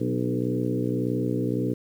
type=harmonic tone with a mistuned harmonic; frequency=61.74 Hz; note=B1; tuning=in tune; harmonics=2 / 3 / 4 / 5 / 6 / 7 / 8; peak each=-29 / -32 / -30 / -29 / -34 / -32 / -35 dBFS; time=0-1.74 s; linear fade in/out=10 ms; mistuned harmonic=5; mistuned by=-26 cents; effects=9-bit